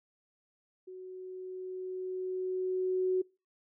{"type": "tone with level ramp", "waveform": "sine", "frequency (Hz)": 371, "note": "F#4", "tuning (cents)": 5, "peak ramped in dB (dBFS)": [-43, -25], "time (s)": [0.87, 3.22], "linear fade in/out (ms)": 10, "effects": ["noise-tail reverb RT60 0.3 s tail -25 dB re dry"]}